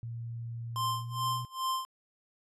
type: tone with pitch glide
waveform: sine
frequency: 116.54 to 122.83 Hz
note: A#2 to B2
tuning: 0 to -9 cents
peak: -36 dBFS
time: 0.03-1.45 s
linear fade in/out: 0 ms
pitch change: +91 cents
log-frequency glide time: 0.99-1.25 s
type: tone with tremolo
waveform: square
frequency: 1046.5 Hz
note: C6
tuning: in tune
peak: -29 dBFS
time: 0.76-1.85 s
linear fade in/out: 0 ms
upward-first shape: sine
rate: 2.4 Hz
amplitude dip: 95%
effects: resampled to 32000 Hz